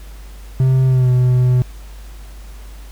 triangle tone with pitch glide, 130.81 to 125.55 Hz, C3 to B2, 0 to +29 cents, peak -8 dBFS, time 0.6-1.62 s, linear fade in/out 0 ms, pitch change -71 cents, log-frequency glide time 0.86-1.1 s, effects added 50 Hz sine -32 dBFS peak until 2.91 s + pink hiss -45 dBFS RMS until 2.91 s

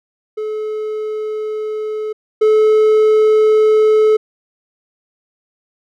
triangle tone pair in turn, 430 / 431.8 Hz, A4 / A4, -40 / -33 cents, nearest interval unison, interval 7 cents, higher second, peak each -17 / -6 dBFS, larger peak second, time 0.37-2.13 / 2.41-4.17 s, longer neither, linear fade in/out 10 ms, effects none

